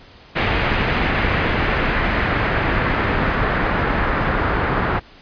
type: noise with low-pass filter sweep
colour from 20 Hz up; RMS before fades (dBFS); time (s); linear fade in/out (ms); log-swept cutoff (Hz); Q
pink; -19; 0.35-5; 20; 2400 to 1500; 1.6
effects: pink hiss -45 dBFS RMS until 5.21 s + resampled to 11025 Hz